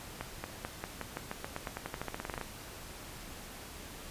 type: accelerating click train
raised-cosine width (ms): 0.5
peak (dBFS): -21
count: 22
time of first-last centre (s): 0.21-2.413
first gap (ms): 230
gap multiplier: 0.91
effects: pink hiss -47 dBFS RMS until 4.1 s + resampled to 32000 Hz